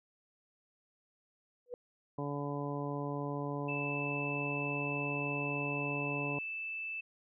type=tone with exponential growth; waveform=sine; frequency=489.6 Hz; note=B4; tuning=15 cents flat; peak=-34 dBFS; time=1.66-1.74 s; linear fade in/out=1 ms; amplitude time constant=16 ms
type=harmonic tone; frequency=143.4 Hz; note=D3; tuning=41 cents flat; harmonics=1 / 2 / 3 / 4 / 5 / 6 / 7; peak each=-39 / -40 / -42 / -44 / -47 / -49 / -44 dBFS; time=2.18-6.39 s; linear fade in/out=5 ms
type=tone; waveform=sine; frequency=2637 Hz; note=E7; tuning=in tune; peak=-37 dBFS; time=3.68-7.01 s; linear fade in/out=10 ms
effects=none